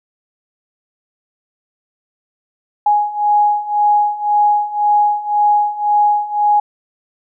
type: beating tone pair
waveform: sine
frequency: 830.6 / 832.5 Hz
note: G#5 / G#5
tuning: 0 / +4 cents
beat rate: 1.9 Hz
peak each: -16 / -13 dBFS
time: 2.86-6.6 s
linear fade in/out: 5 ms
effects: none